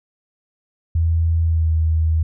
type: tone with pitch glide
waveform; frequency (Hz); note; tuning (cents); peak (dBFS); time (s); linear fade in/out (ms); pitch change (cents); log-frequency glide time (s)
sine; 82.41 to 80.06; E2 to D#2; 0 to +50; -14; 0.95-2.23; 5; -50; 1.44-1.71
effects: none